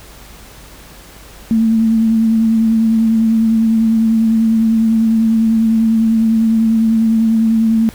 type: tone with vibrato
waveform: sine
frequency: 224.1 Hz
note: A3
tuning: 32 cents sharp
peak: -9 dBFS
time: 1.51-7.89 s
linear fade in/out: 0 ms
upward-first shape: triangle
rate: 10 Hz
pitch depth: 29 cents each way
effects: added 50 Hz sine -40 dBFS peak until 7.94 s + pink hiss -39 dBFS RMS until 7.94 s